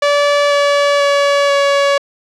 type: tone with pitch steps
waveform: sawtooth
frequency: 577 / 572.4 / 567.7 / 563.2 Hz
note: D5 / D5 / C#5 / C#5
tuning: -31 / -45 / +41 / +27 cents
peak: -6 dBFS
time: 0.02-1.98 s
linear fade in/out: 5 ms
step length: 490 ms
effects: low-pass 5000 Hz 12 dB/octave